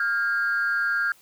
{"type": "tone pair together", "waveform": "sine", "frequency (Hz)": [1399.3, 1620], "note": ["F6", "G#6"], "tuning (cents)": [3, -43], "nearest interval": "minor third", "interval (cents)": 254, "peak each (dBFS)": -23, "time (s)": [0, 1.12], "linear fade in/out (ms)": 2, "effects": ["tanh soft clip ceiling -16 dBFS", "white hiss -56 dBFS RMS until 1.21 s"]}